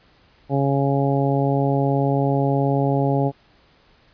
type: harmonic tone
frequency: 138.59 Hz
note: C#3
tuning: in tune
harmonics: 1 / 2 / 3 / 4 / 5 / 6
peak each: -20 / -23 / -25 / -26 / -27 / -28 dBFS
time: 0.49-3.32 s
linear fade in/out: 50 ms
effects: pink hiss -56 dBFS RMS until 4.13 s + resampled to 11025 Hz